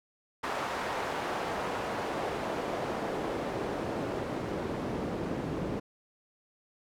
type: noise with band-pass filter sweep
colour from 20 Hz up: pink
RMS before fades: -34 dBFS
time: 0.43-5.8 s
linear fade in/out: 10 ms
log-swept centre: 950 to 270 Hz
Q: 0.91
effects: none